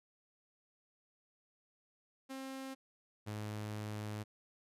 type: tone pair in turn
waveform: sawtooth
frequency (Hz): 266.5 / 105.96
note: C4 / G#2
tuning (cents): +32 / +35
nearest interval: octave + major third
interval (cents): 1597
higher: first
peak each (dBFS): -39 / -36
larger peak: second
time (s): 2.29-2.75 / 3.26-4.24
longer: second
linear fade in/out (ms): 20
effects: resampled to 32000 Hz